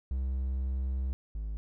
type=tone pair in turn; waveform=triangle; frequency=65.41 / 53 Hz; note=C2 / G#1; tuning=0 / +36 cents; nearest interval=major third; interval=364 cents; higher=first; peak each=-27 / -31 dBFS; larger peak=first; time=0.11-1.13 / 1.35-1.57 s; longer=first; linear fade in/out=0 ms; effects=none